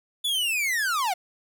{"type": "linear sweep", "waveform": "45% pulse", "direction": "down", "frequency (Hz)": [3500, 686], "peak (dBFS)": -23, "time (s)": [0.24, 1.14], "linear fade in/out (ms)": 10, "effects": []}